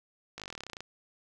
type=slowing click train; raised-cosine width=0.2 ms; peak=-23 dBFS; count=17; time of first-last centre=0.38-0.806 s; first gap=18 ms; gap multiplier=1.05; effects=none